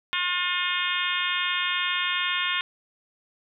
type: harmonic tone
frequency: 357.6 Hz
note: F4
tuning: 41 cents sharp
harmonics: 3 / 4 / 5 / 6 / 7 / 8 / 9 / 10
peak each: -32 / -32 / -32 / -32 / -32 / -32 / -32 / -32 dBFS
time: 0.13-2.61 s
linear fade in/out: 0 ms
effects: none